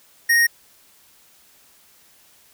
square tone, 1864.7 Hz, A#6, in tune, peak -14 dBFS, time 0.29-0.47 s, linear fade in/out 10 ms, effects white hiss -54 dBFS RMS until 2.53 s

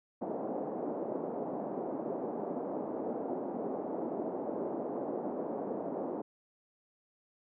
pink band-pass noise, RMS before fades -37 dBFS, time 0.21-6.22 s, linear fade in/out 10 ms, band 240 to 730 Hz, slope 24 dB/octave, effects none

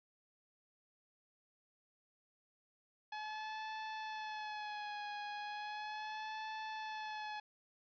sawtooth tone with vibrato, 850 Hz, G#5, 40 cents sharp, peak -38 dBFS, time 3.12-7.4 s, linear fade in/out 5 ms, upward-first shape sine, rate 0.36 Hz, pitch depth 44 cents each way, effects resampled to 11025 Hz + 11-bit

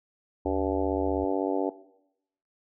harmonic tone, 96 Hz, G2, 36 cents flat, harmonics 3 / 4 / 5 / 6 / 7 / 8 / 9, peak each -29 / -31 / -33 / -35 / -36 / -37 / -38 dBFS, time 0.45-1.7 s, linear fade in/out 10 ms
sine tone, 73.42 Hz, D2, in tune, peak -33 dBFS, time 0.45-1.25 s, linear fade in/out 10 ms
click, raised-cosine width 2 ms, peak -36 dBFS, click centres 1.08 s
effects noise-tail reverb RT60 0.8 s tail -17 dB re dry

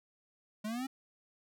square linear sweep, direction up, 206.8 to 271.2 Hz, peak -36 dBFS, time 0.64-0.87 s, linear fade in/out 10 ms, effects none

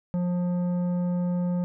sine tone with tanh clipping, 177.4 Hz, F3, 27 cents sharp, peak -25 dBFS, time 0.14-1.64 s, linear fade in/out 0 ms, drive 10 dB, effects none

